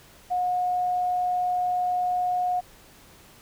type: tone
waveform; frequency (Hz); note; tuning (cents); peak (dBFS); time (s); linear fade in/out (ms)
sine; 723; F#5; -40; -22; 0.3-2.61; 20
effects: pink hiss -52 dBFS RMS until 3.41 s